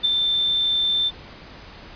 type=tone with ADSR envelope; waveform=sine; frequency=3559 Hz; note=A7; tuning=19 cents sharp; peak=-13 dBFS; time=0.03-1.11 s; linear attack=24 ms; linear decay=4 ms; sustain=-5 dB; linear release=37 ms; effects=pink hiss -42 dBFS RMS until 1.95 s + resampled to 11025 Hz